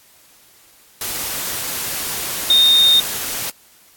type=tone in noise; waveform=sine; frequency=3672 Hz; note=A#7; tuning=27 cents flat; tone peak=-9 dBFS; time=2.5-3 s; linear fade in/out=2 ms; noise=white; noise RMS=-24 dBFS; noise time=1.01-3.5 s; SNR=+12 dB; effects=white hiss -50 dBFS RMS until 3.96 s + AAC 64 kbps